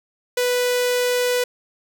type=tone with notch filter; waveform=sawtooth; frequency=493.9 Hz; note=B4; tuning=in tune; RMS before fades=-20 dBFS; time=0.37-1.44 s; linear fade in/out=5 ms; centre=1100 Hz; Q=1.7; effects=none